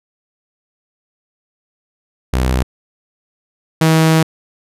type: tone pair in turn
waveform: sawtooth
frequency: 63.7 / 160.2 Hz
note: C2 / E3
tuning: -46 / -49 cents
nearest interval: octave + major third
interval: 1597 cents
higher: second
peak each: -9 / -5 dBFS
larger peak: second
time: 2.33-2.63 / 3.81-4.23 s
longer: second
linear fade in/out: 5 ms
effects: resampled to 32000 Hz